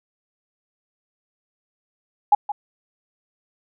sine tone with echo, 828 Hz, G#5, 5 cents flat, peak -9 dBFS, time 2.32-2.35 s, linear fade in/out 5 ms, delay 170 ms, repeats 1, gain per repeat -13 dB, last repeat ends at 2.52 s, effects none

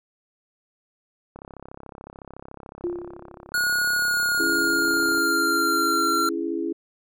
click train, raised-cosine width 1 ms, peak -26 dBFS, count 130, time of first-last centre 1.36-5.177 s, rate 33.8 Hz
sine tone with exponential decay, 349.2 Hz, F4, in tune, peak -22 dBFS, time 2.84-3.49 s, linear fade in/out 0 ms, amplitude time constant 140 ms
square tone with pitch glide, 1447 to 1368.2 Hz, F#6 to F6, -39 to -36 cents, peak -21 dBFS, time 3.54-6.29 s, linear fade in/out 2 ms, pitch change -97 cents, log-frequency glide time 3.96-6.1 s
sine chord, C# minor, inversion none, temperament just, 277.2 / 332.6 / 415.8 Hz, C#4 / E4 / G#4, 0 / +16 / +2 cents, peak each -31 / -26 / -31 dBFS, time 4.39-6.73 s, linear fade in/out 10 ms
effects none

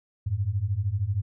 sine beating tone pair, 92.5 / 105.5 Hz, F#2 / G#2, 0 / +28 cents, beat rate 13 Hz, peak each -28 / -26 dBFS, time 0.26-1.22 s, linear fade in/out 10 ms, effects none

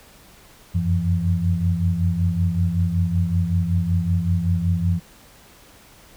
sine tone cluster, 88.5 / 93.8 / 170.2 Hz, F2 / F#2 / F3, +23 / +24 / -44 cents, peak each -22 dBFS, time 0.74-5 s, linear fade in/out 20 ms, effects pink hiss -49 dBFS RMS until 6.16 s

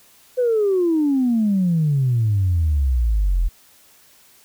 sine exponential sweep, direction down, 512 to 40.14 Hz, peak -14 dBFS, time 0.37-3.49 s, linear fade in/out 20 ms, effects tanh soft clip ceiling -11 dBFS + white hiss -52 dBFS RMS until 4.44 s

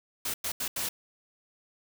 white noise bursts at uneven times, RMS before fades -32 dBFS, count 4, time 0.25-0.34 / 0.44-0.52 / 0.6-0.68 / 0.76-0.89 s, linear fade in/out 5 ms, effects none

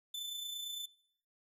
40% pulse tone with amplitude modulation, 3520 Hz, A7, in tune, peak -36 dBFS, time 0.14-0.86 s, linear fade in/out 5 ms, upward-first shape sine, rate 28.8 Hz, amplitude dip 40%, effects noise-tail reverb RT60 0.7 s tail -22 dB re dry

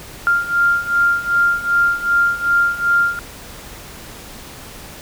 sine beating tone pair, 1395 / 1397.6 Hz, F6 / F6, -2 / +1 cents, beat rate 2.6 Hz, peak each -18 / -15 dBFS, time 0.27-3.19 s, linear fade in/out 0 ms, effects pink hiss -36 dBFS RMS until 5.01 s

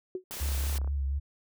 sine tone with exponential decay, 370 Hz, F#4, in tune, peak -27 dBFS, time 0.15-0.24 s, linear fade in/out 2 ms, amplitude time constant 19 ms
click train, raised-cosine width 1 ms, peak -32 dBFS, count 20, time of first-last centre 0.31-0.875 s, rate 33.6 Hz
white noise, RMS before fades -39 dBFS, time 0.31-0.78 s, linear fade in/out 0 ms
sine tone with vibrato, 69.3 Hz, C#2, in tune, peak -27 dBFS, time 0.4-1.2 s, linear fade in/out 20 ms, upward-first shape sine, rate 4.2 Hz, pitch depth 42 cents each way
effects none

